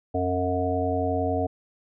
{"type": "harmonic tone", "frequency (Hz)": 90.9, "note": "F#2", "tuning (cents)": -30, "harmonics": [1, 3, 5, 7, 8], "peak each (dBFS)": [-29, -29, -29, -29, -29], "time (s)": [0.14, 1.47], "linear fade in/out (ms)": 10, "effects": []}